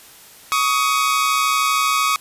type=tone pair together; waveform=sawtooth; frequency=1122.3 / 1255 Hz; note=C#6 / D#6; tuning=+21 / +15 cents; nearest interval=major second; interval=194 cents; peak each=-15 dBFS; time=0.52-2.16 s; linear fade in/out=0 ms; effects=white hiss -44 dBFS RMS until 2.2 s + resampled to 32000 Hz